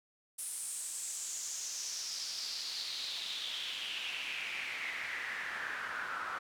pink noise with band-pass filter sweep, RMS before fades -40 dBFS, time 0.38-6.39 s, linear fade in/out 10 ms, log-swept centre 9700 to 1300 Hz, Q 4.5, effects none

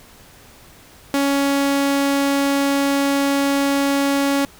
sawtooth tone, 279 Hz, C#4, 11 cents sharp, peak -12 dBFS, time 1.14-4.45 s, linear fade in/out 0 ms, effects pink hiss -46 dBFS RMS until 4.59 s

